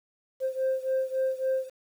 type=beating tone pair; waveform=sine; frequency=524 / 527.6 Hz; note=C5 / C5; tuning=+2 / +14 cents; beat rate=3.6 Hz; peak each=-26 / -28 dBFS; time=0.4-1.7 s; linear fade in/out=50 ms; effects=tanh soft clip ceiling -21 dBFS + 9-bit